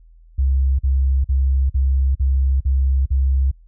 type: tone bursts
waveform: sine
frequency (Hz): 66.8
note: C2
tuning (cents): +36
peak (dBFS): -14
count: 7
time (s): 0.38-3.514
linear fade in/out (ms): 10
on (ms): 410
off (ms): 44
effects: noise-tail reverb RT60 0.1 s tail -21 dB re dry + added 41 Hz sine -44 dBFS peak until 3.67 s